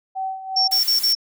sine tone with tremolo, 764 Hz, G5, 45 cents flat, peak -22 dBFS, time 0.15-0.79 s, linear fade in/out 20 ms, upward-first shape sine, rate 2.8 Hz, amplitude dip 70%
sine tone bursts, 5460 Hz, F8, 40 cents flat, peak -15 dBFS, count 4, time 0.56-1.151 s, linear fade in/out 10 ms, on 120 ms, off 37 ms
blue noise, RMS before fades -28 dBFS, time 0.71-1.13 s, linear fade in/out 5 ms
effects none

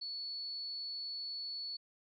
sine tone, 4424 Hz, C#8, 4 cents flat, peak -39 dBFS, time 0.01-1.77 s, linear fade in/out 10 ms, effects none

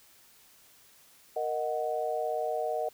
sine chord, D# minor, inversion second, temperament equal, 466.2 / 622.3 / 740 Hz, A#4 / D#5 / F#5, 0 / 0 / 0 cents, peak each -34 / -32 / -33 dBFS, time 1.36-2.89 s, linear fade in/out 5 ms, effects white hiss -59 dBFS RMS until 2.93 s

